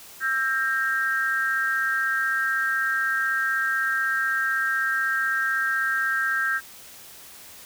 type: tone with amplitude modulation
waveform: sine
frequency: 1589 Hz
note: G6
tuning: 23 cents sharp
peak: -17 dBFS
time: 0.2-6.61 s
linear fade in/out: 50 ms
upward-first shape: sine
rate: 264 Hz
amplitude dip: 95%
effects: white hiss -45 dBFS RMS until 7.65 s